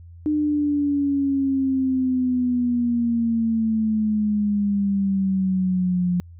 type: exponential sweep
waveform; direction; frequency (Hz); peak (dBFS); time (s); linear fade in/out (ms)
sine; down; 303.5 to 176.4; -18; 0.26-6.2; 0
effects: added 85 Hz sine -40 dBFS peak until 6.39 s